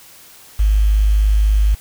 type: tone with quantisation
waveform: sine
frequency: 51.91 Hz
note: G#1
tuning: in tune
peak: -10 dBFS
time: 0.59-1.75 s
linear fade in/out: 10 ms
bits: 6
effects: white hiss -43 dBFS RMS until 1.8 s